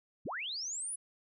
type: linear sweep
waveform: sine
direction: up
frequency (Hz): 54.3 to 10270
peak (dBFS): -36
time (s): 0.25-0.96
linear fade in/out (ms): 10
effects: none